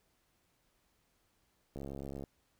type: click train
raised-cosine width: 2 ms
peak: -30 dBFS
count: 34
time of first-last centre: 1.76-2.238 s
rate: 69 Hz
effects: pink hiss -75 dBFS RMS until 2.59 s